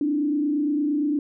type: tone with frequency modulation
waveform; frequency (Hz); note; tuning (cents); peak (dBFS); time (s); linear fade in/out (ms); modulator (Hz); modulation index
sine; 294.5; D4; +5; -20; 0.01-1.19; 2; 28.7; 0.67
effects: none